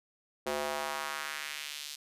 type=tone with high-pass filter sweep; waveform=square; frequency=73.42 Hz; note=D2; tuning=in tune; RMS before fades=-37 dBFS; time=0.46-1.96 s; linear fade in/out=10 ms; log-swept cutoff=440 to 4200 Hz; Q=1.4; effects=resampled to 32000 Hz